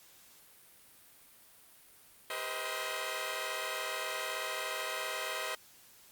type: tone cluster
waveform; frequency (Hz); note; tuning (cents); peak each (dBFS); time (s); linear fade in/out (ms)
10% pulse; 397.5 / 481.3 / 519 / 634 / 1024; G4 / B4 / C5 / D#5 / C6; +24 / -45 / -14 / +32 / -38; -38 / -35 / -33 / -30 / -37; 2.3-5.55; 2
effects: white hiss -59 dBFS RMS until 6.11 s + Opus 48 kbps